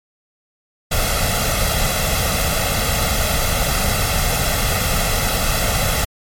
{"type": "noise with comb filter", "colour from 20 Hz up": "pink", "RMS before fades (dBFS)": -18, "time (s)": [0.91, 6.05], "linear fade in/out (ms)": 10, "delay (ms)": 1.5, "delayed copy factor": 0.7, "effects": ["MP3 64 kbps"]}